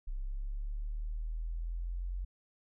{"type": "linear sweep", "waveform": "sine", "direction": "up", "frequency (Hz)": [32.57, 45.44], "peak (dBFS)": -34, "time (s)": [0.07, 2.25], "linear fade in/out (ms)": 10, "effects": []}